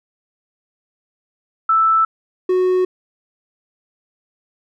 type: tone pair in turn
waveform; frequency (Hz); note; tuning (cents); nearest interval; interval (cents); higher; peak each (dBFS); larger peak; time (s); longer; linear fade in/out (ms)
sine / triangle; 1320 / 367.9; E6 / F#4; +2 / -10; octave + minor seventh; 2212; first; -11; neither; 1.69-2.05 / 2.49-2.85; neither; 5
effects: none